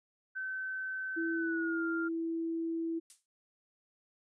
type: tone with pitch glide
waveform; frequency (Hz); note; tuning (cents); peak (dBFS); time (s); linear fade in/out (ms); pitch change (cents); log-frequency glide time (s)
sine; 1532 to 1396.8; G6 to F6; -40 to 0; -35; 0.35-2.09; 20; -160; 1.32-1.84
type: tone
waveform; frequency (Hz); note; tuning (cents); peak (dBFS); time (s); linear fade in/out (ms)
sine; 329.6; E4; 0; -32; 1.16-3; 20
type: noise with exponential decay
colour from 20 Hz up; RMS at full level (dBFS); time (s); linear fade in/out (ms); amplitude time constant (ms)
violet; -43; 3.1-3.26; 1; 34
effects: resampled to 22050 Hz